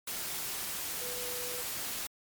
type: tone in noise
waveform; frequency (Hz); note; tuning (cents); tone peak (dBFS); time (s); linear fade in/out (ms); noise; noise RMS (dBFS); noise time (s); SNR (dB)
sine; 492.2; B4; -6; -42; 1.01-1.62; 5; white; -37; 0.07-2.07; -8
effects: MP3 96 kbps